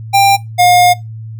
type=tone pair in turn; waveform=square; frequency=793 / 713.5 Hz; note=G5 / F5; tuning=+20 / +37 cents; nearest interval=major second; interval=183 cents; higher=first; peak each=-6 dBFS; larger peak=neither; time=0.13-0.37 / 0.58-0.94 s; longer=second; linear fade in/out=20 ms; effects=noise-tail reverb RT60 0.2 s tail -20 dB re dry + added 111 Hz sine -24 dBFS peak until 1.39 s